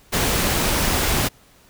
pink noise, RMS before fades -20 dBFS, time 0.12-1.29 s, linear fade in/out 20 ms, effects pink hiss -53 dBFS RMS until 1.69 s

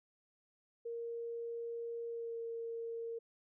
sine tone with pitch glide, 466.2 to 460.6 Hz, A#4 to A#4, 0 to -21 cents, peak -39 dBFS, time 0.85-3.19 s, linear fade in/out 10 ms, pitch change -21 cents, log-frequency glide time 2.08-2.38 s, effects none

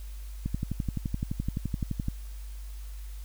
click train, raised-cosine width 5 ms, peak -17 dBFS, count 20, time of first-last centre 0.46-2.084 s, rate 11.7 Hz, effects added 50 Hz sine -37 dBFS peak until 3.24 s + white hiss -55 dBFS RMS until 3.24 s

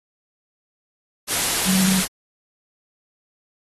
sine tone in noise, 188.6 Hz, F#3, 33 cents sharp, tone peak -17 dBFS, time 1.65-2.03 s, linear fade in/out 50 ms, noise white, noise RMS -21 dBFS, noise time 1.27-2.08 s, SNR +1 dB, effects AAC 32 kbps

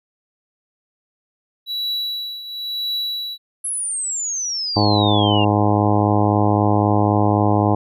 triangle tone with tremolo, 3923 Hz, B7, 12 cents flat, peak -18 dBFS, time 1.66-3.38 s, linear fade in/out 50 ms, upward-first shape triangle, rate 0.97 Hz, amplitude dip 75%
sine exponential sweep, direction down, 11000 to 2742 Hz, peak -21 dBFS, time 3.64-5.45 s, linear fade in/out 10 ms
harmonic tone, 103.83 Hz, G#2, in tune, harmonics 1 / 2 / 3 / 4 / 5 / 6 / 7 / 8 / 9 / 10, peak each -18 / -22 / -20 / -25 / -26 / -26 / -23 / -23 / -28 / -28 dBFS, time 4.76-7.75 s, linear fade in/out 5 ms
effects none

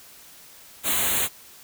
white band-stop noise, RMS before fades -23 dBFS, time 0.83-1.29 s, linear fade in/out 50 ms, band 4200 to 6400 Hz, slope 96 dB/octave, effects white hiss -48 dBFS RMS until 1.63 s

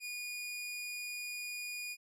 sawtooth tone, 2447 Hz, D#7, 29 cents flat, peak -36 dBFS, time 0-1.97 s, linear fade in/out 50 ms, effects resampled to 32000 Hz

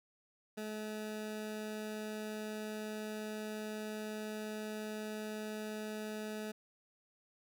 20% pulse tone, 214.4 Hz, A3, 45 cents flat, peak -35 dBFS, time 0.57-6.52 s, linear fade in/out 10 ms, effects none

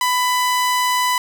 sawtooth tone, 997 Hz, B5, 16 cents sharp, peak -12 dBFS, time 0.01-1.18 s, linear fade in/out 2 ms, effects 7-bit

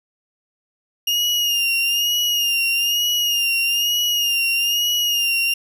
35% pulse tone with vibrato, 2834 Hz, F7, 25 cents sharp, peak -15 dBFS, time 1.07-5.54 s, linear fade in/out 5 ms, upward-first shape sine, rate 1.1 Hz, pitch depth 49 cents each way, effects none

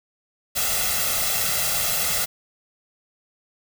white noise with comb filter, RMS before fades -23 dBFS, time 0.55-2.26 s, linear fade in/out 20 ms, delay 1.5 ms, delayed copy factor +0.85, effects none

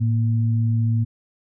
sine tone pair together, 111.62 / 234.6 Hz, A2 / A#3, +25 / +11 cents, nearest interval octave + minor second, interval 1286 cents, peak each -17 / -27 dBFS, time 0-1.05 s, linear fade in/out 20 ms, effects none

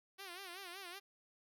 5% pulse tone with vibrato, 370 Hz, F#4, in tune, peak -36 dBFS, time 0.18-1 s, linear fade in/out 20 ms, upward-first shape sine, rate 5.3 Hz, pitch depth 130 cents each way, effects none

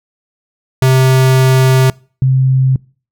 square / sine tone pair in turn, 130.81 / 131.48 Hz, C3 / C3, 0 / +9 cents, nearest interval unison, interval 9 cents, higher second, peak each -7 dBFS, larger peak neither, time 0.82-1.9 / 2.22-2.76 s, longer first, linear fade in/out 2 ms, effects noise-tail reverb RT60 0.4 s tail -25 dB re dry

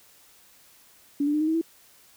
sine tone with pitch steps, 285.8 / 294 / 302.4 / 311.1 / 320.1 / 329.2 Hz, D4 / D4 / D#4 / D#4 / D#4 / E4, -47 / +2 / -49 / 0 / +49 / -2 cents, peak -21 dBFS, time 1.2-1.614 s, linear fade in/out 5 ms, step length 69 ms, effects white hiss -56 dBFS RMS until 2.16 s

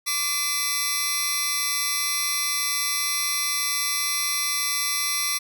15% pulse tone cluster, 1165 / 2021 / 2588 / 4133 / 5600 Hz, D6 / B6 / E7 / C8 / F8, -14 / +39 / -32 / -22 / +4 cents, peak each -24 / -23 / -30 / -25 / -21 dBFS, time 0.06-5.39 s, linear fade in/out 20 ms, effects none

